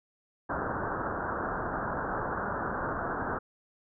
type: low-pass noise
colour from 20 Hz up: white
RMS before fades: -33 dBFS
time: 0.49-3.39 s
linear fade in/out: 10 ms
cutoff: 1600 Hz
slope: 96 dB/octave
effects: none